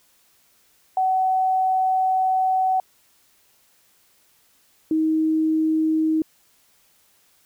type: tone pair in turn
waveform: sine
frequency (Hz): 753 / 315.8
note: F#5 / D#4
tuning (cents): +30 / +26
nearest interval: octave + minor third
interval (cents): 1504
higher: first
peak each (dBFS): -17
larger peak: neither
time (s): 0.97-2.8 / 4.91-6.22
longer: first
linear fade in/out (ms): 2
effects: white hiss -60 dBFS RMS until 7.45 s